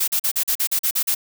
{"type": "noise bursts", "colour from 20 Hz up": "blue", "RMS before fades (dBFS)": -20, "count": 10, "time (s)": [0, 1.149], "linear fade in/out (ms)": 10, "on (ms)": 78, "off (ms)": 41, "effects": []}